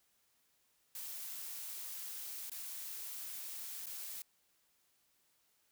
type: noise with dropouts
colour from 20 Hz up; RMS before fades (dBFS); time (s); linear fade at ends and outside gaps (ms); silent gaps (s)
blue; -45; 0.95-4.22; 1; 2.497-2.517 / 3.859-3.867
effects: white hiss -75 dBFS RMS until 5.71 s